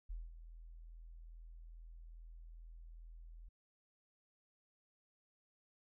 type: tone with ADSR envelope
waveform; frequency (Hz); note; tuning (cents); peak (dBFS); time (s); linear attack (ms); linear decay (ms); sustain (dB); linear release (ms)
sine; 41.2; E1; 0; -40; 0.09-3.49; 15; 200; -11; 8
effects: none